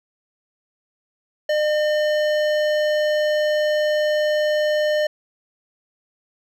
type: tone with hard clipping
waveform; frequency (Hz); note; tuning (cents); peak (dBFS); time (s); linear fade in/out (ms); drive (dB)
sine; 605; D#5; -49; -19; 1.49-5.07; 5; 14
effects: none